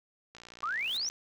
click train, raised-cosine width 0.2 ms, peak -31 dBFS, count 45, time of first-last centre 0.35-1.1 s, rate 58.7 Hz
sine exponential sweep, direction up, 1122 to 6060 Hz, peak -30 dBFS, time 0.63-1.09 s, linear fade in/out 0 ms
white noise with exponential growth, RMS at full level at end -44 dBFS, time 0.69-0.97 s, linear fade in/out 1 ms, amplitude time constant 59 ms
effects none

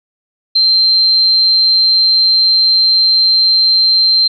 sine tone, 4138 Hz, C8, 20 cents flat, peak -7 dBFS, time 0.55-4.28 s, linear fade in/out 10 ms, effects none

